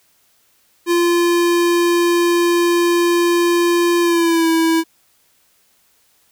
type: tone with pitch glide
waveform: square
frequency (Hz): 345.6 to 327.3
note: F4 to E4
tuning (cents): -18 to -12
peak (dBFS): -13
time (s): 0.86-4.84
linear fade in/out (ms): 50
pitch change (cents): -94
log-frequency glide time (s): 4.01-4.48
effects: white hiss -58 dBFS RMS until 6.31 s